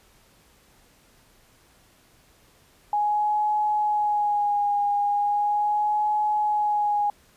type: tone with vibrato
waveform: sine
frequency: 830.6 Hz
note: G#5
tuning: in tune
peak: -20 dBFS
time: 2.93-7.1 s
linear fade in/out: 2 ms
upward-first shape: sine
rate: 0.38 Hz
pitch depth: 28 cents each way
effects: pink hiss -58 dBFS RMS until 7.36 s + resampled to 32000 Hz